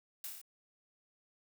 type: noise with echo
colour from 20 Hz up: blue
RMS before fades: -42 dBFS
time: 0.24-0.27 s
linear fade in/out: 2 ms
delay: 29 ms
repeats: 5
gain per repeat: -2 dB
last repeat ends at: 0.415 s
effects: none